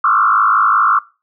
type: tone with frequency modulation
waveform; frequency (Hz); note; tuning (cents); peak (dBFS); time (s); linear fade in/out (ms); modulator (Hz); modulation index
sine; 1243; D#6; -2; -9; 0.04-0.99; 5; 52.6; 3.1
effects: noise-tail reverb RT60 0.3 s tail -21 dB re dry